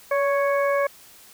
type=harmonic tone with a mistuned harmonic; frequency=554.4 Hz; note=C#5; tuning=in tune; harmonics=1 / 2 / 3 / 4; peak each=-20 / -26 / -30 / -32 dBFS; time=0.11-0.87 s; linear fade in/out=5 ms; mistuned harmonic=1; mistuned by=+33 cents; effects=white hiss -49 dBFS RMS until 1.33 s